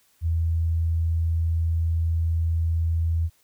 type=tone; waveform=sine; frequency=82.41 Hz; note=E2; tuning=in tune; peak=-20 dBFS; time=0.21-3.3 s; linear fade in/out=50 ms; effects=white hiss -63 dBFS RMS until 3.43 s